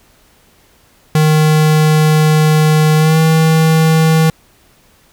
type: tone with pitch glide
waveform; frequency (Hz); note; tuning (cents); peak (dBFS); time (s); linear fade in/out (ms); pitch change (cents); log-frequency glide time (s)
square; 154.7 to 159.88; D#3 to D#3; -10 to +47; -8; 1.15-4.3; 2; +57; 2.96-3.19
effects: pink hiss -50 dBFS RMS until 5.12 s